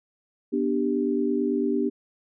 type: chord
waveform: sine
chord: G major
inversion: first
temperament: just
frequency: 245 / 294 / 392 Hz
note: B3 / D4 / G4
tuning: -14 / +2 / 0 cents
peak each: -26 dBFS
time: 0.52-1.9 s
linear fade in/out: 20 ms
effects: none

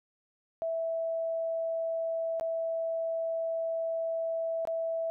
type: tone with dropouts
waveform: sine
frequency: 657 Hz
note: E5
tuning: 6 cents flat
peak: -29 dBFS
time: 0.62-5.1 s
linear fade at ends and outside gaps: 0 ms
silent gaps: 2.398-2.41 / 4.652-4.673 s
effects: none

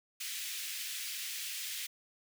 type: high-pass noise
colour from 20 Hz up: pink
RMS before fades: -40 dBFS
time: 0.2-1.87 s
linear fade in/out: 10 ms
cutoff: 2200 Hz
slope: 24 dB/octave
effects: none

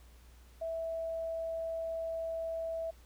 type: tone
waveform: sine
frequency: 656 Hz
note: E5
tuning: 9 cents flat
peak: -34 dBFS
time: 0.61-2.91 s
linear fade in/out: 10 ms
effects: added 60 Hz sine -55 dBFS peak until 3.05 s + pink hiss -64 dBFS RMS until 3.05 s

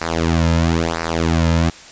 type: tone with flanger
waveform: sawtooth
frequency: 82.7 Hz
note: E2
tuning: 6 cents sharp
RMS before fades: -17 dBFS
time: 0.01-1.7 s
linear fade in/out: 5 ms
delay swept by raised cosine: 0.29 to 2.69 ms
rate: 1 Hz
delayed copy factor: -0.95
effects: white hiss -39 dBFS RMS until 1.91 s + resampled to 16000 Hz

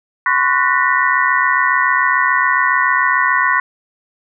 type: tone cluster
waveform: sine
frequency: 1018 / 1105 / 1474 / 1814 / 1949 Hz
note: C6 / C#6 / F#6 / A#6 / B6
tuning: -48 / -6 / -7 / -48 / -23 cents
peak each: -18 dBFS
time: 0.26-3.6 s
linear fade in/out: 2 ms
effects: none

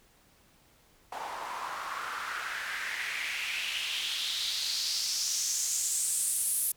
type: noise with band-pass filter sweep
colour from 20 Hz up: white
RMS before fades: -33 dBFS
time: 1.12-6.72 s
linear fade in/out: 5 ms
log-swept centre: 810 to 11000 Hz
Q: 3.4
effects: pink hiss -63 dBFS RMS until 6.76 s

